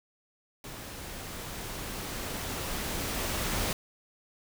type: noise with level ramp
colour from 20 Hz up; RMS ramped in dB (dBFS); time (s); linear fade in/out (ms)
pink; -43 to -30; 0.64-3.73; 2
effects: none